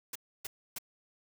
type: noise bursts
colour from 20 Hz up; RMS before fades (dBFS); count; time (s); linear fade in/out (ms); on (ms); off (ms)
white; -39; 3; 0.13-0.785; 5; 25; 290
effects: none